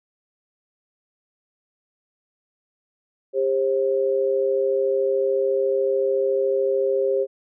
sine tone pair together, 399.7 / 533.5 Hz, G4 / C5, +34 / +34 cents, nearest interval perfect fourth, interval 500 cents, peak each -21 dBFS, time 3.33-7.27 s, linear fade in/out 50 ms, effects none

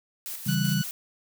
blue noise with tremolo, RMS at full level -35 dBFS, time 0.26-0.91 s, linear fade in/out 0 ms, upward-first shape square, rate 5.2 Hz, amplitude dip 45%
sine chord, C# diminished, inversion none, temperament equal, 138.59 / 164.81 / 196 Hz, C#3 / E3 / G3, 0 / 0 / 0 cents, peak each -27 dBFS, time 0.46-0.82 s, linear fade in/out 10 ms
15% pulse tone, 1480 Hz, F#6, in tune, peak -25 dBFS, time 0.48-0.84 s, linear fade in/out 10 ms
effects none

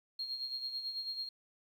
sine tone with tremolo, 4243 Hz, C8, 23 cents sharp, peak -34 dBFS, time 0.19-1.29 s, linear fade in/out 5 ms, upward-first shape sine, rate 9.1 Hz, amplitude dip 60%, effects tanh soft clip ceiling -30 dBFS + 11-bit

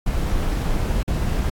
brown noise with dropouts, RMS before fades -21 dBFS, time 0.06-1.5 s, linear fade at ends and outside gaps 5 ms, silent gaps 1.031-1.077 s, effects AAC 64 kbps

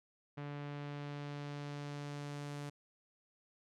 sawtooth tone with low-pass filter sweep, 144.7 Hz, D3, 25 cents flat, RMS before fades -44 dBFS, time 0.37-2.7 s, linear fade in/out 10 ms, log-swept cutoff 2500 to 9400 Hz, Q 0.9, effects none

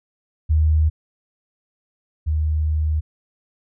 sine tone pair in turn, 77.78 / 77.24 Hz, D#2 / D#2, 0 / -12 cents, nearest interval unison, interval 12 cents, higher first, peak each -13 / -17 dBFS, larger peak first, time 0.49-0.9 / 2.26-3.01 s, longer second, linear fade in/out 20 ms, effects none

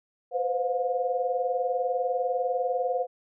sine tone cluster, 501 / 521 / 713 Hz, B4 / C5 / F5, +25 / -7 / +36 cents, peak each -29 dBFS, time 0.31-3.07 s, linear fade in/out 50 ms, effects none

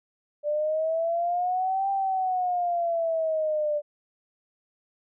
sine exponential two-way sweep, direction up then down, 587.3 to 789 to 587.3 Hz, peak -23 dBFS, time 0.43-3.82 s, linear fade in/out 50 ms, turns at 1.9 s, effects none

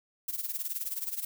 violet noise with tremolo, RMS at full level -32 dBFS, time 0.28-1.25 s, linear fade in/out 5 ms, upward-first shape sine, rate 19 Hz, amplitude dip 80%, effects none

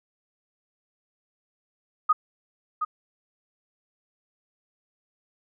sine tone with echo, 1244.5 Hz, D#6, in tune, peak -15 dBFS, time 2.09-2.13 s, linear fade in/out 10 ms, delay 720 ms, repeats 1, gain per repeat -8 dB, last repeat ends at 2.85 s, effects none

